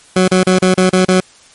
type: tone bursts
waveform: 20% pulse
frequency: 185 Hz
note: F#3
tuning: in tune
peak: -3 dBFS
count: 7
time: 0.16-1.204 s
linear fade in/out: 5 ms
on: 120 ms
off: 34 ms
effects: white hiss -44 dBFS RMS until 1.54 s + MP3 48 kbps